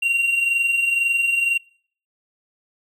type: tone pair together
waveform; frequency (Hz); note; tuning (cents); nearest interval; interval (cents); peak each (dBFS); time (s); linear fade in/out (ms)
triangle; 2738 / 2760; F7 / F7; -35 / -21; unison; 14; -25 / -16; 0.02-1.58; 10
effects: noise-tail reverb RT60 0.5 s tail -23 dB re dry